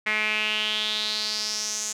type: tone with band-pass filter sweep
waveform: sawtooth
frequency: 213.9 Hz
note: A3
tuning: 49 cents flat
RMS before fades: -27 dBFS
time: 0.06-1.93 s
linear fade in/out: 10 ms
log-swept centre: 2100 to 6900 Hz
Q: 5
effects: none